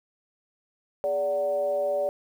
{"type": "tone with frequency modulation", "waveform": "sine", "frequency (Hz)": 579, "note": "D5", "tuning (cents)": -25, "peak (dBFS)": -23, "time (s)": [1.04, 2.09], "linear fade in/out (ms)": 0, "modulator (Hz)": 167, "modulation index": 0.56, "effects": ["9-bit"]}